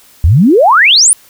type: exponential sweep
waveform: sine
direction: up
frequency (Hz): 70.1 to 10410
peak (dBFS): -3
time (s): 0.24-1.13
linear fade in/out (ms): 0
effects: white hiss -43 dBFS RMS until 1.29 s